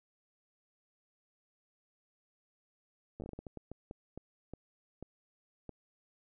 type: slowing click train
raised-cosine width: 2 ms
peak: -30 dBFS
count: 16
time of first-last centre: 3.2-5.693 s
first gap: 9 ms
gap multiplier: 1.36
effects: none